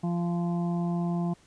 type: harmonic tone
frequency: 172.7 Hz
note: F3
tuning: 19 cents flat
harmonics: 1 / 2 / 4 / 5 / 6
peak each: -26 / -36 / -38 / -44 / -45 dBFS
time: 0.03-1.34 s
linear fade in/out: 10 ms
effects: pink hiss -60 dBFS RMS until 1.46 s + resampled to 22050 Hz